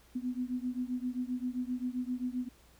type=beating tone pair; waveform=sine; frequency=246.9 / 254.5 Hz; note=B3 / C4; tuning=0 / -48 cents; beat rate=7.6 Hz; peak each=-35 / -36 dBFS; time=0.15-2.49 s; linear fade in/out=10 ms; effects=added 60 Hz sine -62 dBFS peak until 2.79 s + pink hiss -63 dBFS RMS until 2.79 s